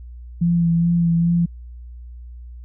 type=tone with vibrato; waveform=sine; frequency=169.7 Hz; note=F3; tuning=49 cents flat; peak=-14 dBFS; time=0.41-1.46 s; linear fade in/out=10 ms; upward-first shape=sine; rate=2.4 Hz; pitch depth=22 cents each way; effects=added 60 Hz sine -34 dBFS peak until 2.64 s